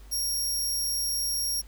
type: tone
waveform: 20% pulse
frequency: 5588 Hz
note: F8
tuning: in tune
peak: -21 dBFS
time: 0.11-1.62 s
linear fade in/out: 20 ms
effects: added 50 Hz sine -45 dBFS peak until 1.67 s + pink hiss -57 dBFS RMS until 1.67 s